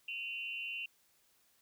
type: tone with amplitude modulation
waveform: sine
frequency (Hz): 2751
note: F7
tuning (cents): -27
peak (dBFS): -34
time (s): 0.08-0.86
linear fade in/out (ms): 5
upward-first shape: sine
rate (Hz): 237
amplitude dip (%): 90
effects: white hiss -71 dBFS RMS until 1.61 s